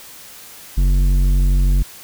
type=tone with tanh clipping; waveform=sine; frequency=46.25 Hz; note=F#1; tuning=in tune; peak=-13 dBFS; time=0.77-1.83 s; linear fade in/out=10 ms; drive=11 dB; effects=white hiss -39 dBFS RMS until 2.03 s